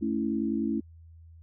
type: chord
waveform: sine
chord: A major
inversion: none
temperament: equal with one note detuned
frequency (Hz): 220 / 278.6 / 329.6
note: A3 / C#4 / E4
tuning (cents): 0 / +9 / 0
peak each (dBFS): -29 / -31 / -31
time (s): 0.01-0.81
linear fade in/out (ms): 20
effects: added 82 Hz sine -48 dBFS peak until 1.42 s